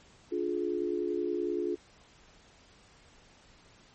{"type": "chord", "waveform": "sine", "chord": "D diminished", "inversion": "none", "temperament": "just", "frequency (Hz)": [293.7, 352.4, 422.9], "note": ["D4", "F4", "Ab4"], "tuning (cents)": [0, 16, 31], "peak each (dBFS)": [-36, -31, -34], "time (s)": [0.31, 1.76], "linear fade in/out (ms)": 20, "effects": ["pink hiss -59 dBFS RMS until 3.94 s", "MP3 32 kbps"]}